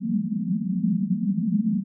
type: band-pass noise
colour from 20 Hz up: white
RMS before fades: -24 dBFS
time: 0-1.84 s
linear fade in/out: 50 ms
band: 170 to 230 Hz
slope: 96 dB/octave
effects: none